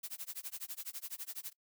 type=noise with tremolo; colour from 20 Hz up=blue; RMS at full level=-41 dBFS; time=0.03-1.53 s; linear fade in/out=10 ms; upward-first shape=sine; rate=12 Hz; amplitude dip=100%; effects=noise-tail reverb RT60 0.1 s tail -22 dB re dry